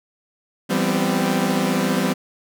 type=chord; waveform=sawtooth; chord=C major seventh; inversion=first; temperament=equal with one note detuned; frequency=168.86 / 196 / 246.9 / 261.6 Hz; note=E3 / G3 / B3 / C4; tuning=+42 / 0 / 0 / 0 cents; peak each=-21 / -18 / -21 / -20 dBFS; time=0.69-2.14 s; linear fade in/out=20 ms; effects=none